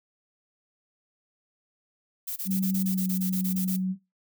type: noise bursts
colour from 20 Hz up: violet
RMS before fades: -33 dBFS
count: 13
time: 2.27-3.767 s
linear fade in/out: 10 ms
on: 93 ms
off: 24 ms
type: tone with pitch glide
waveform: sine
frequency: 190.2 to 186.72 Hz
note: F#3 to F#3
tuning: +48 to +16 cents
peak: -24 dBFS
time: 2.45-3.96 s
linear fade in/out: 50 ms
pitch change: -32 cents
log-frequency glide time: 2.82-3.05 s
effects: noise-tail reverb RT60 0.2 s tail -17 dB re dry